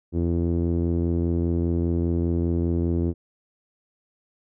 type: tone with low-pass filter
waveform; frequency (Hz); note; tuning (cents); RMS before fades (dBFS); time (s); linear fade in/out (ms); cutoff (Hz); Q
sawtooth; 85; F2; -46; -23; 0.12-3.14; 50; 340; 2.6
effects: none